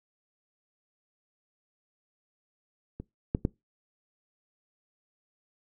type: clicks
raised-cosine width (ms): 3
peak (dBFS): -25 / -12 / -12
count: 3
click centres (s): 3 / 3.349 / 3.451
effects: noise-tail reverb RT60 0.2 s tail -22 dB re dry